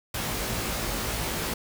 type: noise with comb filter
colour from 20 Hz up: pink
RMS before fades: -30 dBFS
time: 0.14-1.54 s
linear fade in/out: 5 ms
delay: 18 ms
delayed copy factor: +0.85
effects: none